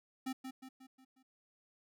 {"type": "tone with echo", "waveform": "square", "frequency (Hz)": 261.6, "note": "C4", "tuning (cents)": 0, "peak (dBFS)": -37, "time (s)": [0.26, 0.33], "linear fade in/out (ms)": 10, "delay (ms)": 180, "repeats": 5, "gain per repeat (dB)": -6, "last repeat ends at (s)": 1.23, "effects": []}